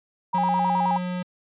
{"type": "tone with vibrato", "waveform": "sine", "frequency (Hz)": 880, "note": "A5", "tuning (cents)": 0, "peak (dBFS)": -20, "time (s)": [0.33, 0.98], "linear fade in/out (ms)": 10, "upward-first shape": "square", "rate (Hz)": 9.5, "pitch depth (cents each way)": 130}
{"type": "tone", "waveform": "square", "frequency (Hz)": 180.3, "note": "F#3", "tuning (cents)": -45, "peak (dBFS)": -27, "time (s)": [0.34, 1.23], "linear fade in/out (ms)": 10}
{"effects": ["resampled to 8000 Hz"]}